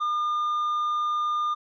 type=tone with tanh clipping; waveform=triangle; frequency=1209 Hz; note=D6; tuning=50 cents sharp; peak=-24 dBFS; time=0-1.55 s; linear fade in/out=20 ms; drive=8 dB; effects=none